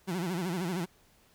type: tone with vibrato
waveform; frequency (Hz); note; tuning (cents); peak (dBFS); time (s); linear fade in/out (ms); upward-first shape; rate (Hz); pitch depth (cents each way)
30% pulse; 177.6; F3; +29; -28; 0.07-0.86; 20; sine; 13; 140
effects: pink hiss -64 dBFS RMS until 1.34 s